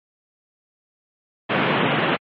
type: band-pass noise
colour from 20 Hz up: pink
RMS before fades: -20 dBFS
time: 1.49-2.17 s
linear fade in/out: 20 ms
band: 130 to 3200 Hz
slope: 48 dB/octave
effects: MP3 32 kbps